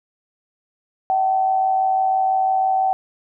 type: tone with amplitude modulation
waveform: sine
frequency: 762 Hz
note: G5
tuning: 49 cents flat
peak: -13 dBFS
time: 1.1-2.93 s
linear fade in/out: 0 ms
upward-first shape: sine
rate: 106 Hz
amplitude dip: 50%
effects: none